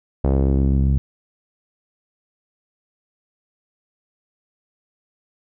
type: tone with low-pass filter sweep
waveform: sawtooth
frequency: 67.7 Hz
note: C#2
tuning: 40 cents flat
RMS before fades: -17 dBFS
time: 0.24-0.98 s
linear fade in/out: 0 ms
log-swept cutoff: 640 to 150 Hz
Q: 1.3
effects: none